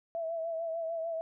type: tone with vibrato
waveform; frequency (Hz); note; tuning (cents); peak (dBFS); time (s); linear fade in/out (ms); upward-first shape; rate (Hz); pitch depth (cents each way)
sine; 659.3; E5; 0; -32; 0.15-1.21; 0; triangle; 6.7; 49
effects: none